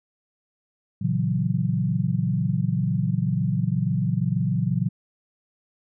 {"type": "chord", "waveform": "sine", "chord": "F# dominant seventh", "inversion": "first", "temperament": "equal", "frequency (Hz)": [116.54, 138.59, 164.81, 185], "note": ["A#2", "C#3", "E3", "F#3"], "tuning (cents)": [0, 0, 0, 0], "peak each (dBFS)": -26, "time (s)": [1.01, 4.89], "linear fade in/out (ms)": 10, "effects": []}